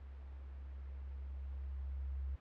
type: tone with level ramp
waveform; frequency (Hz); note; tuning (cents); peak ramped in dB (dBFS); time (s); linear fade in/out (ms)
sine; 67.6; C#2; -43; -48 to -37; 0-2.36; 10
effects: pink hiss -64 dBFS RMS until 2.4 s + low-pass 2000 Hz 12 dB/octave